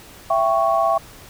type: chord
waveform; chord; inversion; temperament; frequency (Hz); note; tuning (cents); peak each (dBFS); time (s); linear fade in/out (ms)
sine; C# diminished; first; equal with one note detuned; 666.1 / 784 / 1108.7; E5 / G5 / C#6; +18 / 0 / 0; -18 / -21 / -20; 0.3-0.98; 5
effects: pink hiss -43 dBFS RMS until 1.29 s